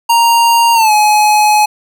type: tone with pitch glide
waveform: square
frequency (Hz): 932.3 to 845.1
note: A#5 to G#5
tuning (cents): 0 to +30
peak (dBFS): -7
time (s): 0.09-1.66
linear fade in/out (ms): 10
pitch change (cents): -170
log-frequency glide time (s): 0.74-0.92
effects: none